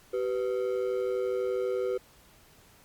triangle ring-modulated tone, 440 Hz, A4, in tune, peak -22 dBFS, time 0.13-1.98 s, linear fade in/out 10 ms, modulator 56 Hz, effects pink hiss -58 dBFS RMS until 2.84 s + Opus 48 kbps

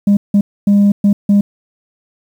sine tone bursts at uneven times, 202.4 Hz, G#3, 44 cents flat, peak -4 dBFS, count 5, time 0.07-0.17 / 0.34-0.41 / 0.67-0.92 / 1.04-1.13 / 1.29-1.41 s, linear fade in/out 5 ms, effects tanh soft clip ceiling -5 dBFS + 7-bit

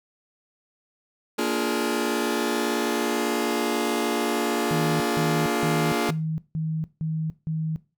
sawtooth chord, Bb dominant seventh, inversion none, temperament just, 233.1 / 291.4 / 349.6 / 419.5 Hz, Bb3 / D4 / F4 / Ab4, 0 / -13 / +2 / +17 cents, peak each -24 dBFS, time 1.38-6.11 s, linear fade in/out 10 ms
sine tone bursts, 158.5 Hz, D#3, 32 cents sharp, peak -24 dBFS, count 7, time 4.71-7.76 s, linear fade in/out 0 ms, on 290 ms, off 170 ms
effects noise-tail reverb RT60 0.3 s tail -18 dB re dry

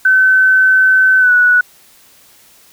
sine tone with pitch glide, 1525 to 1472.2 Hz, G6 to F#6, -48 to -9 cents, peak -6 dBFS, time 0.05-1.61 s, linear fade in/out 5 ms, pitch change -61 cents, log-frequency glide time 1.19-1.32 s, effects white hiss -46 dBFS RMS until 2.72 s

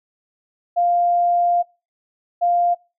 sine tone pair in turn, 699 / 699 Hz, F5 / F5, +1 / +1 cents, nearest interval unison, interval 0 cents, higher neither, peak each -14 dBFS, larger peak neither, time 0.76-1.63 / 2.41-2.75 s, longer first, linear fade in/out 20 ms, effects noise-tail reverb RT60 0.3 s tail -23 dB re dry

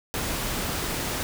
pink noise, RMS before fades -29 dBFS, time 0.14-1.23 s, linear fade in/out 0 ms, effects none

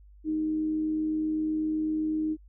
sine tone with amplitude modulation, 311.1 Hz, D#4, in tune, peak -24 dBFS, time 0.24-2.37 s, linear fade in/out 50 ms, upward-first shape sine, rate 87.9 Hz, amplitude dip 30%, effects added 50 Hz sine -50 dBFS peak until 2.48 s

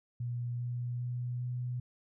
sine tone with pitch steps, 120.8 / 121.78 / 122.77 / 123.77 Hz, B2 / B2 / B2 / B2, -38 / -24 / -10 / +4 cents, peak -33 dBFS, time 0.2-1.8 s, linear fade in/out 5 ms, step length 400 ms, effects none

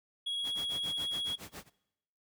triangle tone with vibrato, 3322 Hz, G#7, in tune, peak -31 dBFS, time 0.26-1.36 s, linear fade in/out 10 ms, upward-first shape sine, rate 16 Hz, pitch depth 8 cents each way
pink noise with tremolo, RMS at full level -44 dBFS, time 0.43-1.7 s, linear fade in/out 50 ms, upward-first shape sine, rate 7.2 Hz, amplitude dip 100%
effects noise-tail reverb RT60 0.9 s tail -23 dB re dry + high-pass 80 Hz 12 dB/octave

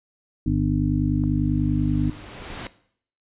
harmonic tone, 50.1 Hz, G1, 38 cents sharp, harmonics 1 / 2 / 3 / 5 / 6, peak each -25 / -25 / -25 / -25 / -25 dBFS, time 0.46-2.1 s, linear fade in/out 5 ms
pink noise with exponential growth, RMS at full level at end -32 dBFS, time 0.83-2.67 s, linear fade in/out 0 ms, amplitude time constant 400 ms
click, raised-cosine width 1 ms, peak -28 dBFS, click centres 1.238 s
effects noise-tail reverb RT60 0.6 s tail -17 dB re dry + resampled to 8000 Hz

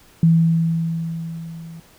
sine tone with level ramp, 164.81 Hz, E3, in tune, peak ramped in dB -9 to -34 dBFS, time 0.23-1.8 s, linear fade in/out 2 ms, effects pink hiss -51 dBFS RMS until 1.98 s

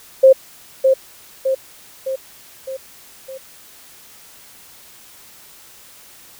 sine tone with echo, 530 Hz, C5, 22 cents sharp, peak -4 dBFS, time 0.23-0.33 s, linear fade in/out 10 ms, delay 610 ms, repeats 5, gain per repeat -5 dB, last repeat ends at 3.38 s, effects white hiss -44 dBFS RMS until 6.39 s

